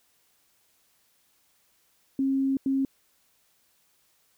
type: tone bursts at uneven times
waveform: sine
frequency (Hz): 270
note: C#4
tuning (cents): -45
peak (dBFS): -22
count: 2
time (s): 2.19-2.57 / 2.66-2.85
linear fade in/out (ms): 2
effects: white hiss -67 dBFS RMS until 4.37 s